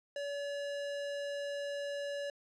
square tone, 570 Hz, C#5, 48 cents sharp, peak -37 dBFS, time 0.16-2.3 s, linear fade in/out 2 ms, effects low-pass 6000 Hz 12 dB/octave + 13-bit

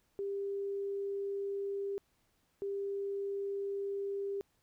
sine tone pair in turn, 397.7 / 397.7 Hz, G4 / G4, +25 / +25 cents, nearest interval unison, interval 0 cents, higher neither, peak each -34 / -34 dBFS, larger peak neither, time 0.19-1.98 / 2.62-4.41 s, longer neither, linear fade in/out 0 ms, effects pink hiss -75 dBFS RMS until 4.62 s

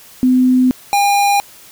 sine / square tone pair in turn, 254.4 / 807.7 Hz, C4 / G#5, -48 / -48 cents, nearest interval octave + minor sixth, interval 2000 cents, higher second, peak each -8 / -11 dBFS, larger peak first, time 0.23-0.71 / 0.93-1.4 s, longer first, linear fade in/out 0 ms, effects white hiss -41 dBFS RMS until 1.71 s

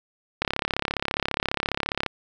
click train, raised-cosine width 0.3 ms, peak -7 dBFS, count 58, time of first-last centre 0.42-2.063 s, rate 34.7 Hz, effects none

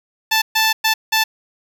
10% pulse tone bursts at uneven times, 880 Hz, A5, in tune, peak -5 dBFS, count 4, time 0.31-0.42 / 0.55-0.73 / 0.84-0.94 / 1.12-1.24 s, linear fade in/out 10 ms, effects none

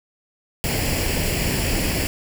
pink noise with comb filter, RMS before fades -22 dBFS, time 0.64-2.07 s, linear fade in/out 0 ms, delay 0.4 ms, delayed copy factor +0.65, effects none

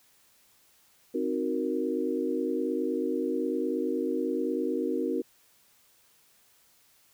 sine chord, C half-diminished seventh, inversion none, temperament equal, 261.6 / 311.1 / 370 / 466.2 Hz, C4 / Eb4 / Gb4 / Bb4, 0 / 0 / 0 / 0 cents, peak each -32 dBFS, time 1.14-5.22 s, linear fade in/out 10 ms, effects white hiss -63 dBFS RMS until 7.13 s

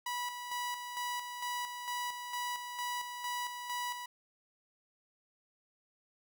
sawtooth tone with tremolo, 978 Hz, B5, 17 cents flat, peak -31 dBFS, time 0.06-4.06 s, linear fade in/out 5 ms, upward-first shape square, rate 2.2 Hz, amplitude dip 50%, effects none

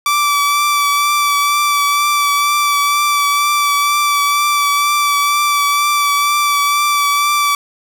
sawtooth tone with vibrato, 1160 Hz, D6, 22 cents flat, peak -8 dBFS, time 0.06-7.55 s, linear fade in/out 2 ms, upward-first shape triangle, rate 2.1 Hz, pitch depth 23 cents each way, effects none

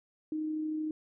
sine tone with amplitude modulation, 310 Hz, D#4, 6 cents flat, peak -30 dBFS, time 0.32-0.91 s, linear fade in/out 2 ms, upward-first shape sine, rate 33 Hz, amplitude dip 25%, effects none

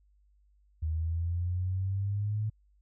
sine exponential sweep, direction up, 77.78 to 108.8 Hz, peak -28 dBFS, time 0.82-2.5 s, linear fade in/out 10 ms, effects added 50 Hz sine -62 dBFS peak until 2.81 s

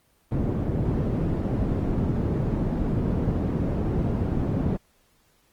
white low-pass noise, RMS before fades -25 dBFS, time 0.31-4.77 s, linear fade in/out 10 ms, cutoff 230 Hz, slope 12 dB/octave, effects pink hiss -64 dBFS RMS until 5.52 s + Opus 24 kbps

